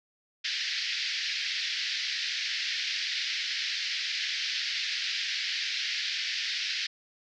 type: band-pass noise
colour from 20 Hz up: white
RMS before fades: -32 dBFS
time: 0.44-6.87 s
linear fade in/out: 10 ms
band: 1700 to 5200 Hz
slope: 48 dB/octave
effects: none